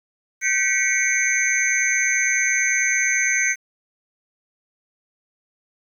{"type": "tone cluster", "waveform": "sine", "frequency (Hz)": [1544, 1945, 2190, 2319, 6260], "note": ["G6", "B6", "C#7", "D7", "G8"], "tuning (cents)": [-27, -27, -22, -22, -3], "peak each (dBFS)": [-26, -23, -22, -28, -23], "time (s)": [0.41, 3.56], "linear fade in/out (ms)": 50, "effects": ["8-bit"]}